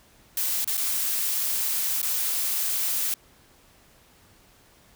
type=noise with dropouts; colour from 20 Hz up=blue; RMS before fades=-26 dBFS; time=0.37-3.14 s; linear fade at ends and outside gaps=2 ms; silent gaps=0.645-0.675 / 0.771-0.776 / 2.017-2.028 s; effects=pink hiss -57 dBFS RMS until 4.95 s